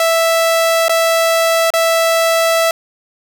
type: tone with dropouts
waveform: sawtooth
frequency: 659.3 Hz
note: E5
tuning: in tune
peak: -7 dBFS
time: 0-2.71 s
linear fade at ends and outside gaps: 2 ms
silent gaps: 0.883-0.894 / 1.704-1.737 s
effects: none